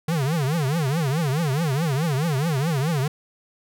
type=tone with vibrato; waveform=square; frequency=149.4 Hz; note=D3; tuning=30 cents sharp; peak=-21 dBFS; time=0.08-3.08 s; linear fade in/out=5 ms; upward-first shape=triangle; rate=4.7 Hz; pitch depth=290 cents each way; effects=none